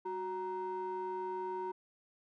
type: ring-modulated tone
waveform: triangle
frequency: 283.6 Hz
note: C#4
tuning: 40 cents sharp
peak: -31 dBFS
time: 0.05-1.72 s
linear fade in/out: 10 ms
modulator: 653 Hz
effects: none